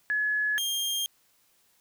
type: tone pair in turn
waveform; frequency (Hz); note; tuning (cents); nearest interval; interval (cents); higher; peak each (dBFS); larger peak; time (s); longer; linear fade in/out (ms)
sine / sawtooth; 1700 / 3209; G#6 / G7; +40 / +40; major seventh; 1100; second; -24; neither; 0.1-0.58 / 0.58-1.06; neither; 0
effects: white hiss -66 dBFS RMS until 1.8 s